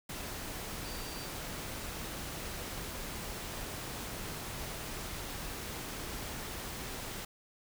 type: tone in noise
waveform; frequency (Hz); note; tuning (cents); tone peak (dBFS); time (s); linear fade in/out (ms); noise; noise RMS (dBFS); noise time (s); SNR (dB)
sine; 4655; D8; -16; -49; 0.85-1.27; 5; pink; -41; 0.09-7.25; -11
effects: none